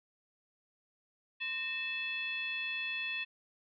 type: tone with frequency modulation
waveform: sine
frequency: 2621 Hz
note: E7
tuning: 11 cents flat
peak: -34 dBFS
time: 1.4-3.25 s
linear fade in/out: 20 ms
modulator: 790 Hz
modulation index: 0.92
effects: none